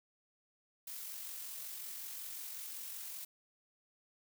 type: noise with amplitude modulation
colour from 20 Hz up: blue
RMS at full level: -44 dBFS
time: 0.87-3.25 s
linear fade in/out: 5 ms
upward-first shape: sine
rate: 45.4 Hz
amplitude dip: 30%
effects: none